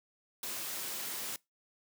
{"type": "noise", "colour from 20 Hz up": "white", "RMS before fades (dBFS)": -39, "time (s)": [0.43, 1.36], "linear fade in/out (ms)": 2, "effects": ["noise-tail reverb RT60 0.2 s tail -23 dB re dry", "high-pass 150 Hz 12 dB/octave"]}